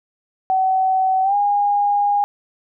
sine tone with pitch glide, 757 to 816 Hz, F#5 to G#5, +39 to -31 cents, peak -14 dBFS, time 0.5-2.24 s, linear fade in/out 0 ms, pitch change +130 cents, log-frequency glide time 1.23-1.35 s, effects none

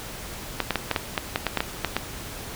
clicks, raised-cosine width 0.3 ms, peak -6 dBFS, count 12, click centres 0.603 / 0.707 / 0.757 / 0.913 / 0.962 / 1.178 / 1.359 / 1.467 / 1.573 / 1.605 / 1.847 / 1.966 s, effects pink hiss -37 dBFS RMS until 2.55 s

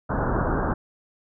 pink low-pass noise, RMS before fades -24 dBFS, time 0.09-0.74 s, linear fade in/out 10 ms, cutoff 1600 Hz, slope 96 dB/octave, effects none

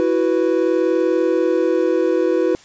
triangle chord, E suspended second, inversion none, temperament equal, 329.6 / 370 / 493.9 Hz, E4 / F#4 / B4, 0 / 0 / 0 cents, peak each -17 dBFS, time 0-2.55 s, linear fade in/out 0 ms, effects white hiss -46 dBFS RMS until 2.64 s + resampled to 16000 Hz

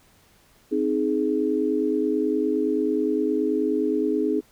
sine chord, Ab major, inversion first, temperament equal with one note detuned, 261.6 / 311.1 / 419.2 Hz, C4 / Eb4 / Ab4, 0 / 0 / +16 cents, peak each -26 / -24 / -24 dBFS, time 0.71-4.41 s, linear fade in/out 20 ms, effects pink hiss -58 dBFS RMS until 4.51 s

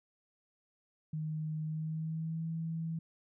sine tone with pitch glide, 155.56 to 163.11 Hz, D#3 to E3, 0 to -18 cents, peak -34 dBFS, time 1.13-2.99 s, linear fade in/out 5 ms, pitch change +82 cents, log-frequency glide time 1.64-2.46 s, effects none

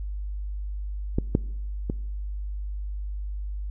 clicks, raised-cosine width 3 ms, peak -10 / -6 / -14 dBFS, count 3, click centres 1.185 / 1.351 / 1.899 s, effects noise-tail reverb RT60 0.9 s tail -23 dB re dry + added 50 Hz sine -29 dBFS peak until 3.7 s

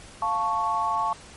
sine chord, F augmented, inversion none, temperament equal, 698.5 / 880 / 1108.7 Hz, F5 / A5 / C#6, 0 / 0 / 0 cents, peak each -31 / -26 / -25 dBFS, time 0.22-1.13 s, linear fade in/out 2 ms, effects pink hiss -46 dBFS RMS until 1.36 s + MP3 48 kbps

